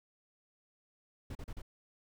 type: noise bursts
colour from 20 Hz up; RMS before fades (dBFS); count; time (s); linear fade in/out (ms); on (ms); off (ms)
brown; -42; 4; 1.3-1.619; 5; 52; 37
effects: none